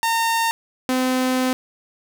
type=tone pair in turn; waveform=sawtooth; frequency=914 / 256.5 Hz; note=A#5 / C4; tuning=-34 / -34 cents; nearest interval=octave + minor seventh; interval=2200 cents; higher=first; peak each=-14 dBFS; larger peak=neither; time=0.03-0.51 / 0.89-1.53 s; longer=second; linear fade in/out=0 ms; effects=none